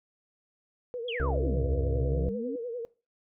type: tone with vibrato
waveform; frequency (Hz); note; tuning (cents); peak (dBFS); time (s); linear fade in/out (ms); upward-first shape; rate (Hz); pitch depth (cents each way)
sine; 475.8; A#4; +35; -32; 0.94-2.85; 0; sine; 10; 88
type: exponential two-way sweep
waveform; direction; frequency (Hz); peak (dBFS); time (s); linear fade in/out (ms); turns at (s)
sine; down then up; 3431 to 73.42 to 289.9; -33; 1.08-2.56; 5; 1.69
type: harmonic tone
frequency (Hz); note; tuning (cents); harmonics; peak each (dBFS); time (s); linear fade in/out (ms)
67.4; C#2; -48; 1 / 2 / 4 / 5 / 6 / 7 / 8 / 9 / 10; -28 / -34 / -40 / -42 / -44 / -45 / -46 / -47 / -48; 1.2-2.29; 0
effects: noise-tail reverb RT60 0.3 s tail -19 dB re dry